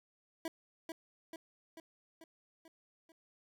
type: tone with echo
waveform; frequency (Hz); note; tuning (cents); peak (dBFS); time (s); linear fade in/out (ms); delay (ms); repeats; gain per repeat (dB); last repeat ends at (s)
25% pulse; 326.2; E4; -18; -33; 0.45-0.48; 2; 440; 6; -4; 3.12
effects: none